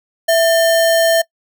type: tone with sample-and-hold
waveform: sine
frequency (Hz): 661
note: E5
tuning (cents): +5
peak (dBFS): -9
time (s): 0.28-1.22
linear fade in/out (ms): 10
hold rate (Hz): 2450
effects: noise-tail reverb RT60 0.1 s tail -24 dB re dry